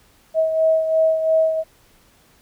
sine beating tone pair, 640 / 642.9 Hz, D#5 / E5, +49 / -43 cents, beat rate 2.9 Hz, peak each -15 / -23 dBFS, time 0.34-1.64 s, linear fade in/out 50 ms, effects pink hiss -55 dBFS RMS until 2.41 s

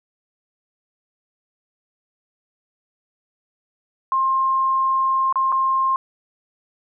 sine tone with dropouts, 1061 Hz, C6, 24 cents sharp, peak -16 dBFS, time 4.12-5.96 s, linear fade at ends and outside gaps 1 ms, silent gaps 5.326-5.357 / 5.52-5.524 s, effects none

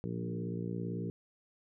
harmonic tone with a mistuned harmonic, 58 Hz, A#1, 8 cents flat, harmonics 2 / 3 / 4 / 5 / 6 / 7 / 8, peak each -40 / -38 / -45 / -45 / -46 / -45 / -47 dBFS, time 0.04-1.1 s, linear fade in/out 0 ms, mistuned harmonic 3, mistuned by +15 cents, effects none

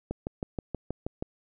click train, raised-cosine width 2 ms, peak -18 dBFS, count 8, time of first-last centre 0.11-1.225 s, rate 6.28 Hz, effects none

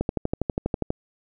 click train, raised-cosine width 2 ms, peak -10 dBFS, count 12, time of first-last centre 0.01-0.904 s, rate 12.3 Hz, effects none

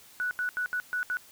sine tone bursts at uneven times, 1477 Hz, F#6, 3 cents flat, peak -27 dBFS, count 6, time 0.2-0.31 / 0.39-0.49 / 0.57-0.66 / 0.73-0.8 / 0.93-1.03 / 1.1-1.17 s, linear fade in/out 0 ms, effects white hiss -54 dBFS RMS until 1.31 s

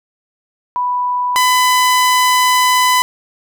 sine / sawtooth tone pair in turn, 987.8 / 1003.3 Hz, B5 / B5, 0 / +27 cents, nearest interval unison, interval 27 cents, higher second, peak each -14 / -6 dBFS, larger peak second, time 0.76-1.36 / 1.36-3.02 s, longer second, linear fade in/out 0 ms, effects none

